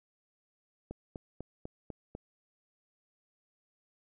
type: click train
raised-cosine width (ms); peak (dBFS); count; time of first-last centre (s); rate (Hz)
2; -27; 6; 0.91-2.151; 4.03
effects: none